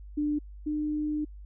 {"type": "tone pair in turn", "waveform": "sine", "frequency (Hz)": [296.8, 301.5], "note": ["D4", "D4"], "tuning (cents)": [18, 46], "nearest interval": "unison", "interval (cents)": 28, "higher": "second", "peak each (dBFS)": [-25, -27], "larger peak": "first", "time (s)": [[0.17, 0.39], [0.66, 1.25]], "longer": "second", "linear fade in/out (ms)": 10, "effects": ["added 50 Hz sine -42 dBFS peak until 1.45 s"]}